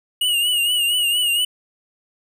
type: tone with vibrato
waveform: square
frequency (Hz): 2880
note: F#7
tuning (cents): -47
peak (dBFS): -17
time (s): 0.21-1.45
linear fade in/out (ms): 5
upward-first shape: triangle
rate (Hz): 4.3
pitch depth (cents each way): 74
effects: none